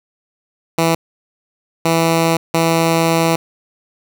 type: tone bursts at uneven times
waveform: 10% pulse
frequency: 164.81 Hz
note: E3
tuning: in tune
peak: -4 dBFS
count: 3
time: 0.78-0.95 / 1.85-2.37 / 2.54-3.36 s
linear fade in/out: 5 ms
effects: none